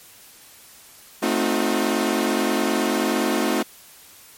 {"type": "chord", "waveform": "sawtooth", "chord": "A diminished seventh", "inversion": "none", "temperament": "equal with one note detuned", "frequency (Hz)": [220, 261.6, 311.1, 360.5], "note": ["A3", "C4", "Eb4", "Gb4"], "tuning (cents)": [0, 0, 0, -45], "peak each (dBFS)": -21, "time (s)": [1.22, 3.63], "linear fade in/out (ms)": 10, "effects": ["white hiss -47 dBFS RMS until 4.37 s", "MP3 64 kbps"]}